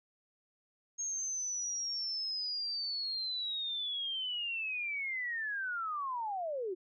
sine linear sweep, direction down, 6540 to 345.1 Hz, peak -34 dBFS, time 0.98-6.75 s, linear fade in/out 20 ms, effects none

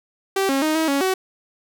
sawtooth tone with pitch steps, 388.2 / 272 / 310.9 / 320.1 / 278.5 / 376.6 Hz, G4 / C#4 / D#4 / D#4 / C#4 / F#4, -17 / -33 / -1 / +49 / +8 / +31 cents, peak -14 dBFS, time 0.36-1.14 s, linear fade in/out 5 ms, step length 130 ms, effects none

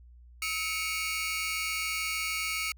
sawtooth tone cluster, 1289 / 2220 / 2387 / 2819 Hz, E6 / C#7 / D7 / F7, -39 / +2 / +28 / +16 cents, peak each -35 / -29 / -35 / -35 dBFS, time 0.42-2.72 s, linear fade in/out 2 ms, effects added 60 Hz sine -50 dBFS peak until 2.77 s

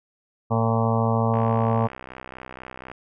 harmonic tone, 113.7 Hz, A#2, 43 cents flat, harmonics 1 / 2 / 4 / 5 / 6 / 7 / 8 / 9 / 10, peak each -22 / -25 / -28 / -29 / -30 / -30 / -31 / -32 / -32 dBFS, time 0.5-1.88 s, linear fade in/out 20 ms
click train, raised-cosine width 0.5 ms, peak -22 dBFS, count 102, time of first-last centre 1.34-2.916 s, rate 64.1 Hz
effects none

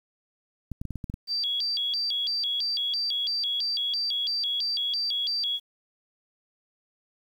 clicks, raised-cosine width 5 ms, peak -21 dBFS, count 8, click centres 0.717 / 0.815 / 0.853 / 0.907 / 0.957 / 1.042 / 1.099 / 1.141 s
sine tone with vibrato, 3951 Hz, B7, in tune, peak -25 dBFS, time 1.27-5.6 s, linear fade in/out 50 ms, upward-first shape square, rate 3 Hz, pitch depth 290 cents each way
effects 9-bit

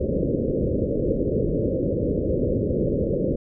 white low-pass noise, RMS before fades -23 dBFS, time 0-3.36 s, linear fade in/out 10 ms, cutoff 560 Hz, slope 96 dB/octave, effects none

